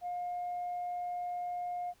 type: tone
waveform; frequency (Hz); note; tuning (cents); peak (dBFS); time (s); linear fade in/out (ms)
sine; 711; F5; +31; -33; 0.01-1.94; 50
effects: tanh soft clip ceiling -31 dBFS + pink hiss -67 dBFS RMS until 2 s